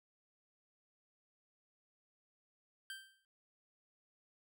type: tone with exponential decay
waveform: 25% pulse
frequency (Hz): 1568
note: G6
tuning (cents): 0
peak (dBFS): -38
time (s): 2.9-3.25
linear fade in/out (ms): 1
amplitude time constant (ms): 76
effects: none